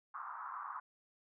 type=band-pass noise; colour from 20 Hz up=white; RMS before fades=-45 dBFS; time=0.14-0.8 s; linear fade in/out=5 ms; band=950 to 1300 Hz; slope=48 dB/octave; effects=none